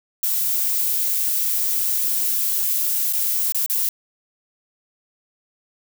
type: noise with dropouts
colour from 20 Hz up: violet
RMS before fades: -21 dBFS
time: 0.23-3.89 s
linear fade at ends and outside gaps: 2 ms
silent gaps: 3.127-3.133 / 3.522-3.546 / 3.662-3.698 s
effects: none